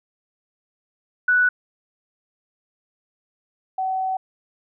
sine tone pair in turn, 1480 / 756.4 Hz, F#6 / F#5, 0 / +38 cents, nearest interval octave, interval 1162 cents, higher first, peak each -14 / -21 dBFS, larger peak first, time 1.28-1.49 / 3.78-4.17 s, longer second, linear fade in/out 5 ms, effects none

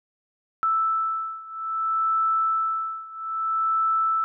sine beating tone pair, 1318.5 / 1319.11 Hz, E6 / E6, 0 / +1 cents, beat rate 0.61 Hz, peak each -24 / -26 dBFS, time 0.63-4.24 s, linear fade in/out 0 ms, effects none

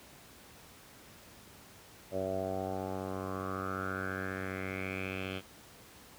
10% pulse tone with low-pass filter sweep, 94.7 Hz, F#2, 41 cents sharp, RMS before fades -37 dBFS, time 2.11-5.42 s, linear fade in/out 50 ms, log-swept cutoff 590 to 3000 Hz, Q 6.1, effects pink hiss -55 dBFS RMS until 6.18 s + high-pass 60 Hz 12 dB/octave

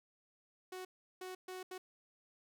sawtooth tone bursts at uneven times, 370 Hz, F#4, in tune, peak -40 dBFS, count 4, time 0.72-0.85 / 1.21-1.35 / 1.48-1.63 / 1.71-1.78 s, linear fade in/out 5 ms, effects none

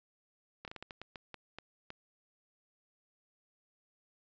slowing click train, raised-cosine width 0.3 ms, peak -28 dBFS, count 11, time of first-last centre 0.65-1.904 s, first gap 28 ms, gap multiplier 1.31, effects resampled to 16000 Hz

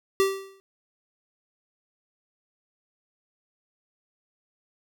square tone with exponential decay, 388.4 Hz, G4, 16 cents flat, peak -17 dBFS, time 0.2-0.6 s, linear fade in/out 0 ms, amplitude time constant 86 ms, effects none

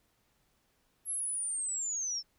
sine linear sweep, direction down, 11300 to 5274 Hz, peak -32 dBFS, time 1.05-2.23 s, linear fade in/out 50 ms, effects pink hiss -73 dBFS RMS until 2.38 s

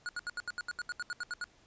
square tone bursts, 1446 Hz, F#6, 40 cents flat, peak -35 dBFS, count 14, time 0.06-1.441 s, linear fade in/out 0 ms, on 29 ms, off 75 ms, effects pink hiss -64 dBFS RMS until 1.66 s + resampled to 16000 Hz

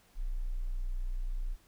sine tone, 30.46 Hz, B0, 23 cents flat, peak -31 dBFS, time 0.15-1.57 s, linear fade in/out 50 ms, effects pink hiss -65 dBFS RMS until 1.67 s

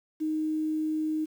sine tone with quantisation, 311.1 Hz, D#4, in tune, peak -26 dBFS, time 0.2-1.26 s, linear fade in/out 20 ms, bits 9, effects none

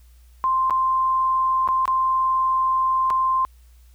sine tone with dropouts, 1046.5 Hz, C6, in tune, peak -17 dBFS, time 0.44-3.45 s, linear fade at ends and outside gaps 0 ms, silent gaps 0.698-0.707 / 1.676-1.687 / 1.855-1.878 / 3.102-3.106 s, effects added 60 Hz sine -47 dBFS peak until 3.94 s + white hiss -62 dBFS RMS until 3.94 s

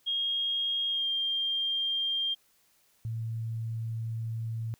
sine tone with pitch glide, 3255 to 3195 Hz, G#7 to G7, -36 to +32 cents, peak -27 dBFS, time 0.06-2.35 s, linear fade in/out 20 ms, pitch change -32 cents, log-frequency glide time 0.88-1.08 s
sine tone, 113.2 Hz, A2, 50 cents sharp, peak -31 dBFS, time 3.05-4.74 s, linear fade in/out 0 ms
effects white hiss -67 dBFS RMS until 4.79 s

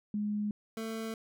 sine / 25% pulse tone pair in turn, 208.6 / 223.2 Hz, G#3 / A3, +8 / +25 cents, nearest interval minor second, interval 117 cents, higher second, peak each -30 / -32 dBFS, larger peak first, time 0.14-0.51 / 0.77-1.14 s, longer neither, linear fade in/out 2 ms, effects none

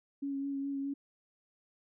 sine tone with vibrato, 277.2 Hz, C#4, in tune, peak -33 dBFS, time 0.22-0.94 s, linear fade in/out 10 ms, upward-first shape sine, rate 4.8 Hz, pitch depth 18 cents each way, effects none

